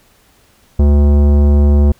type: tone with tanh clipping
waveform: sine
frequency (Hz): 72.3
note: D2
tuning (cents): -27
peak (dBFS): -8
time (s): 0.79-1.92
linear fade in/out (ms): 5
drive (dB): 16
effects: pink hiss -51 dBFS RMS until 1.99 s